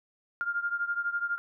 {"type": "beating tone pair", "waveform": "sine", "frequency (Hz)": [1400, 1412], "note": ["F6", "F6"], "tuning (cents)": [4, 19], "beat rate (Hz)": 12, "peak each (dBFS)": [-30, -33], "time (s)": [0.41, 1.38], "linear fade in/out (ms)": 0, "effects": []}